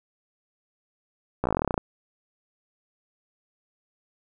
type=slowing click train; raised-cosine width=1 ms; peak=-10 dBFS; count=15; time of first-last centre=1.44-1.778 s; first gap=15 ms; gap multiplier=1.07; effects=none